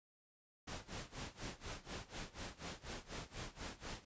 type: noise with tremolo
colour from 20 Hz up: pink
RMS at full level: -45 dBFS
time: 0.67-4.05 s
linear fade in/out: 10 ms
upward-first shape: sine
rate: 4.1 Hz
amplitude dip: 90%
effects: resampled to 16000 Hz